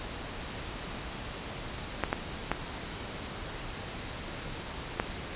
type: clicks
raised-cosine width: 0.5 ms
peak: -11 dBFS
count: 4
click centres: 2.037 / 2.129 / 2.516 / 4.999 s
effects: pink hiss -39 dBFS RMS until 5.35 s + resampled to 8000 Hz